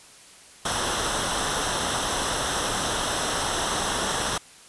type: noise with comb filter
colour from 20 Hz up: pink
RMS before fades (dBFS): -26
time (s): 0.65-4.38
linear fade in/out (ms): 5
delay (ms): 0.43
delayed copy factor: -0.65
effects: white hiss -49 dBFS RMS until 4.68 s + resampled to 24000 Hz